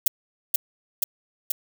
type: noise with echo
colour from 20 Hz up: violet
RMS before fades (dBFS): -17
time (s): 0.06-0.08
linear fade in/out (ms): 5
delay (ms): 480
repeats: 3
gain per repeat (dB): -2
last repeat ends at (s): 1.52
effects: none